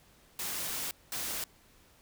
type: noise bursts at uneven times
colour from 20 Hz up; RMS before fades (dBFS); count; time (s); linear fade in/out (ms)
white; -36; 2; 0.39-0.91 / 1.12-1.44; 2
effects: pink hiss -62 dBFS RMS until 2.01 s